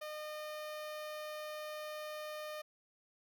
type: tone with notch filter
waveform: sawtooth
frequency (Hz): 609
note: D#5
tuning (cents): -37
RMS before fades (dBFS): -44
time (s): 0.01-2.62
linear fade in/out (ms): 10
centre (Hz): 7700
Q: 1.9
effects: none